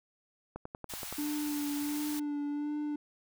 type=click train; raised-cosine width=1 ms; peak=-26 dBFS; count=7; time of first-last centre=0.56-1.126 s; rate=10.6 Hz
type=band-stop noise; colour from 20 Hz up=white; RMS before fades=-42 dBFS; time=0.89-2.2 s; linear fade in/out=10 ms; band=120 to 630 Hz; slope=96 dB/octave
type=tone with vibrato; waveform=triangle; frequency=293.7 Hz; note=D4; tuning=in tune; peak=-30 dBFS; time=1.18-2.96 s; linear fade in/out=5 ms; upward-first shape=sine; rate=1.4 Hz; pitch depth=25 cents each way
effects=none